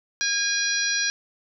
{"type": "harmonic tone with a mistuned harmonic", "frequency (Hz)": 816, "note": "G#5", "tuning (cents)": -31, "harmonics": [2, 3, 4, 5, 6, 7], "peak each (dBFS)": [-26, -32, -34, -29, -32, -26], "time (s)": [0.21, 1.1], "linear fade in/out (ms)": 0, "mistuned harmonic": 4, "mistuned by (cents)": 32, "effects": []}